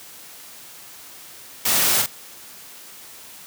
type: noise with echo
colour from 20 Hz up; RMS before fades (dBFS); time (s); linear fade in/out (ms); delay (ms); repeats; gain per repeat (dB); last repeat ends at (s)
white; -20; 1.65-2.02; 5; 42; 1; -3; 2.062
effects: white hiss -42 dBFS RMS until 3.46 s + high-pass 100 Hz 12 dB/octave

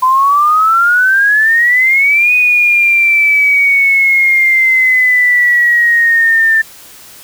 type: exponential two-way sweep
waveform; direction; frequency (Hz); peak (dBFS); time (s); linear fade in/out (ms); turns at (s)
sine; up then down; 1014 to 2489 to 1779; -6; 0.02-6.62; 10; 2.33
effects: white hiss -36 dBFS RMS until 7.23 s

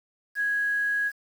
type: tone with quantisation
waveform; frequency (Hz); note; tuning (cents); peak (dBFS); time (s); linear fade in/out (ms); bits
sine; 1659; G#6; -2; -23; 0.35-1.12; 50; 8
effects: none

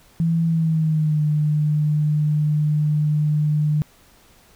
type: tone with pitch glide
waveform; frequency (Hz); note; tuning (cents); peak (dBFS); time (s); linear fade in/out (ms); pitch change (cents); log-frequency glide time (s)
sine; 165.4 to 150.8; E3 to D3; +6 to +46; -16; 0.2-3.82; 0; -160; 0.45-1.22
effects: pink hiss -53 dBFS RMS until 4.55 s

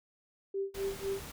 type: tone with tremolo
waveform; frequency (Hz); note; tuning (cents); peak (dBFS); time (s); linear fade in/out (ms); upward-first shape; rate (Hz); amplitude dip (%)
sine; 392; G4; 0; -30; 0.54-1.2; 5; sine; 4; 95
type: noise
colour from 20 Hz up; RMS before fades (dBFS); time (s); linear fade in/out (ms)
pink; -45; 0.74-1.32; 10
effects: none

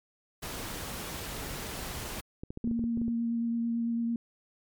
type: noise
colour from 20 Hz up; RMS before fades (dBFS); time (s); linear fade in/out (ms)
pink; -38; 0.42-2.21; 10
type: clicks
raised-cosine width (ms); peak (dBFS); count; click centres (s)
3; -25; 11; 2.435 / 2.505 / 2.574 / 2.644 / 2.675 / 2.713 / 2.793 / 2.84 / 2.974 / 3.016 / 3.081
type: tone with vibrato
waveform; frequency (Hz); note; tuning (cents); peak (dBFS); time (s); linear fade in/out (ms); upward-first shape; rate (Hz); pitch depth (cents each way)
sine; 232.6; A#3; -4; -27; 2.64-4.16; 2; triangle; 9; 15
effects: MP3 96 kbps

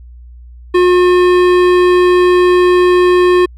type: tone with hard clipping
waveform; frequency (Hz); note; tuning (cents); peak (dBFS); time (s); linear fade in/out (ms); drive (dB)
sine; 359.3; F4; +49; -8; 0.74-3.46; 10; 15
effects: added 60 Hz sine -32 dBFS peak until 3.57 s

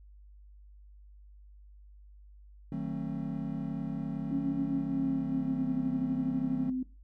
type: chord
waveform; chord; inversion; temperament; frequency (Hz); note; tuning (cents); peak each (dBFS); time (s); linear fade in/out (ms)
triangle; D# diminished seventh; none; just; 155.56 / 186.68 / 224 / 268.8; D#3 / F#3 / A3 / C4; 0 / +16 / +31 / +47; -36; 2.72-6.7; 2
type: tone with pitch glide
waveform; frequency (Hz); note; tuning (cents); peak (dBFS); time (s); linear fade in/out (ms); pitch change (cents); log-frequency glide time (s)
sine; 276.7 to 256.7; C#4 to C4; -3 to -33; -30; 4.31-6.83; 5; -130; 4.65-5.71
effects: noise-tail reverb RT60 0.3 s tail -18 dB re dry + added 50 Hz sine -51 dBFS peak until 7.03 s

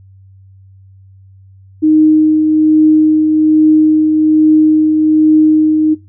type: tone with tremolo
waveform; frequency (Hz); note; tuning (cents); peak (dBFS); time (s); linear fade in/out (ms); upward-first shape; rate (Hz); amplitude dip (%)
sine; 310; D#4; -6; -4; 1.82-5.95; 20; triangle; 1.2; 40
effects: noise-tail reverb RT60 0.2 s tail -17 dB re dry + added 96 Hz sine -38 dBFS peak until 6.08 s

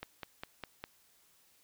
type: click train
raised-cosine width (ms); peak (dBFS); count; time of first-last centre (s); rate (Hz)
0.3; -24; 5; 0.03-0.84; 4.94
effects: white hiss -67 dBFS RMS until 1.63 s

